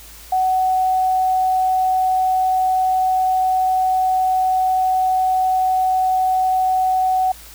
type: tone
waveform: sine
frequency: 748 Hz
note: F#5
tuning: 19 cents sharp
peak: -14 dBFS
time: 0.32-7.32 s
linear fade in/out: 5 ms
effects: added 55 Hz sine -43 dBFS peak until 7.54 s + white hiss -41 dBFS RMS until 7.54 s